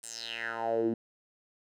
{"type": "tone with band-pass filter sweep", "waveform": "10% pulse", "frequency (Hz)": 114.8, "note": "A#2", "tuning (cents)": -26, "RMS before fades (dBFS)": -33, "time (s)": [0.03, 0.94], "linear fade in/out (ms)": 5, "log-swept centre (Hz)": [9200, 250], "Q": 5.2, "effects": []}